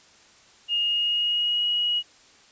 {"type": "tone with pitch glide", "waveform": "sine", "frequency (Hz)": [2847, 2902], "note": ["F7", "F#7"], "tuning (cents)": [33, -34], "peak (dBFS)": -21, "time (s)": [0.68, 2.03], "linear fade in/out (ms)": 50, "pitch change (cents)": 33, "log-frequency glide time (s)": [0.79, 1.66], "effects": ["white hiss -54 dBFS RMS until 2.51 s", "resampled to 16000 Hz"]}